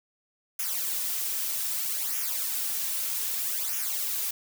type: noise with flanger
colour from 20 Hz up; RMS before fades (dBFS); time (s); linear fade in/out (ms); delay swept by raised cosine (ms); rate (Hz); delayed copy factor
blue; -30; 0.59-4.31; 5; 0.23 to 4.23; 0.63; -0.7
effects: none